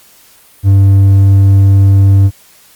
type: tone with hard clipping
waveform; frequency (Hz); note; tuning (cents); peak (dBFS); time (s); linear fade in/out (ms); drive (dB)
sine; 98; G2; 0; -4; 0.63-2.31; 50; 3
effects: white hiss -43 dBFS RMS until 2.75 s + Opus 48 kbps